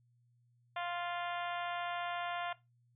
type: harmonic tone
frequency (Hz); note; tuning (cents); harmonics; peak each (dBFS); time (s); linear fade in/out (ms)
349.2; F4; 0; 2 / 3 / 4 / 5 / 6 / 7 / 8 / 9 / 10; -39 / -43 / -45 / -47 / -49 / -50 / -51 / -52 / -53; 0.76-2.53; 5
effects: noise-tail reverb RT60 0.2 s tail -17 dB re dry + added 120 Hz sine -68 dBFS peak until 2.95 s